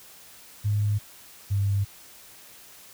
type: tone pair in turn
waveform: sine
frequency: 103.83 / 99.84 Hz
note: G#2 / G2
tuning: 0 / +32 cents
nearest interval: minor second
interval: 68 cents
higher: first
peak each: -21 dBFS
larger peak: neither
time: 0.64-0.99 / 1.5-1.85 s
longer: neither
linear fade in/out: 20 ms
effects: white hiss -49 dBFS RMS until 2.93 s